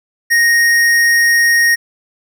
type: tone with hard clipping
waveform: sine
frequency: 1864.7 Hz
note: A#6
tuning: in tune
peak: -10 dBFS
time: 0.3-1.76 s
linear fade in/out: 20 ms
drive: 14 dB
effects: none